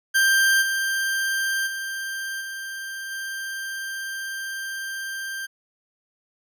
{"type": "tone with level steps", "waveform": "40% pulse", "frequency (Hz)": 1579, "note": "G6", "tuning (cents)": 12, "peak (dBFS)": [-15, -21, -27, -30, -28], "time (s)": [0.14, 5.47], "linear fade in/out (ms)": 20, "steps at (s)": [0.61, 1.66, 2.4, 3.1], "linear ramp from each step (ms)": 20, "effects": []}